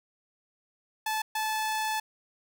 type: tone bursts at uneven times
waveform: sawtooth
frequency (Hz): 869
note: A5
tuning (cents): -22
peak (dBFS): -24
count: 2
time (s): 1.06-1.22 / 1.35-2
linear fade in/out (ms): 5
effects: none